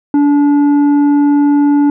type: tone with tanh clipping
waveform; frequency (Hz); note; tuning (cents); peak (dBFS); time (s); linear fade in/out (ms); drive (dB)
triangle; 288.6; D4; -30; -8; 0.14-1.9; 2; 11
effects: none